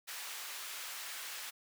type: high-pass noise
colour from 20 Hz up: pink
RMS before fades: -44 dBFS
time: 0.07-1.51 s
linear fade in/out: 20 ms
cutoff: 1400 Hz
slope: 12 dB/octave
effects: none